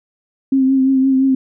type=tone with vibrato; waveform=sine; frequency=265.6 Hz; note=C4; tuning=26 cents sharp; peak=-10 dBFS; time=0.52-1.35 s; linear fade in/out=5 ms; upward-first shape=triangle; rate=5.8 Hz; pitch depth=34 cents each way; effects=none